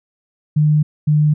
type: tone pair in turn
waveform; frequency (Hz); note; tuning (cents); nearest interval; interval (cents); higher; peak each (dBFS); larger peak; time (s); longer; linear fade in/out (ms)
sine; 151.3 / 150.67; D#3 / D3; -48 / +45; unison; 7; first; -10; neither; 0.56-0.83 / 1.07-1.34; neither; 10
effects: none